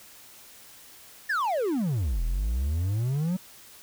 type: exponential two-way sweep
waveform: triangle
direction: down then up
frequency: 1839 to 38.89 to 190.9 Hz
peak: -22 dBFS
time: 1.29-3.37 s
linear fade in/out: 10 ms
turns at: 2.23 s
effects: white hiss -50 dBFS RMS until 3.82 s